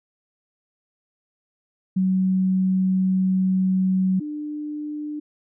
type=tone pair in turn; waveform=sine; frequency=187.6 / 299 Hz; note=F#3 / D4; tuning=+24 / +31 cents; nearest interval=minor sixth; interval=807 cents; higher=second; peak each=-17 / -27 dBFS; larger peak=first; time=1.96-4.2 / 4.2-5.2 s; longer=first; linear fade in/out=10 ms; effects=none